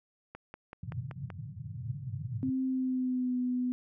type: click train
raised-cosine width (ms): 0.5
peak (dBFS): -28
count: 6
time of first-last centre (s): 0.35-1.302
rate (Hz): 5.25
type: band-pass noise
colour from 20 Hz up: pink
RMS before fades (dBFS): -39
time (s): 0.83-2.5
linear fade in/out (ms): 5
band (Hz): 100 to 150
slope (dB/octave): 48
type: tone with pitch glide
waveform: sine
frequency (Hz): 261.6 to 249.6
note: C4 to B3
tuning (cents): 0 to +19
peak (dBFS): -28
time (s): 2.43-3.72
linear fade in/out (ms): 0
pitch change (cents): -81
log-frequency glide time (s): 2.64-3.37
effects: none